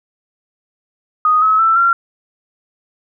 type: tone with pitch steps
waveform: sine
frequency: 1244.5 / 1286.2 / 1329.2 / 1373.7 Hz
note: D#6 / E6 / E6 / F6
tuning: 0 / -43 / +14 / -29 cents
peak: -9 dBFS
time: 1.25-1.93 s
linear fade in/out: 2 ms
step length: 170 ms
effects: none